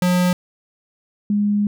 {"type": "tone pair in turn", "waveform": ["square", "sine"], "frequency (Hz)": [179.6, 206], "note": ["F3", "G#3"], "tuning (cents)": [49, -14], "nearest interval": "major second", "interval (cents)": 237, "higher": "second", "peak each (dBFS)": -15, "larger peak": "neither", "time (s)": [[0.02, 0.33], [1.3, 1.67]], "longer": "second", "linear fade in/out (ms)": 2, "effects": []}